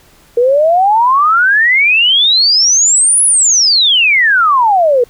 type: exponential two-way sweep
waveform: sine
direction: up then down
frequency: 466.2 to 10548 to 466.2 Hz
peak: -6 dBFS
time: 0.37-5.04 s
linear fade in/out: 5 ms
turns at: 3.24 s
effects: pink hiss -46 dBFS RMS until 5.09 s